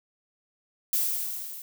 violet noise with level ramp, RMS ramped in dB -24 to -41 dBFS, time 0.93-1.62 s, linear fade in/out 2 ms, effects none

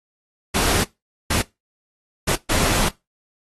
pink noise bursts at uneven times, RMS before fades -20 dBFS, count 4, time 0.54-0.84 / 1.3-1.42 / 2.27-2.36 / 2.49-2.89 s, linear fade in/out 10 ms, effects noise-tail reverb RT60 0.2 s tail -20 dB re dry + AAC 32 kbps

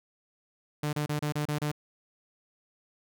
sawtooth tone bursts, 148.9 Hz, D3, 24 cents sharp, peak -24 dBFS, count 7, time 0.83-1.716 s, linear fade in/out 5 ms, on 100 ms, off 31 ms, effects none

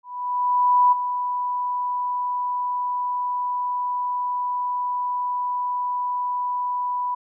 sine tone with ADSR envelope, 987.8 Hz, B5, in tune, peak -12 dBFS, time 0.03-7.15 s, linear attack 890 ms, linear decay 14 ms, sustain -10 dB, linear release 9 ms, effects none

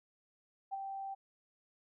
sine tone with ADSR envelope, 781 Hz, G5, 7 cents flat, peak -34 dBFS, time 0.71-1.15 s, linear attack 26 ms, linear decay 22 ms, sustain -5 dB, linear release 17 ms, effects none

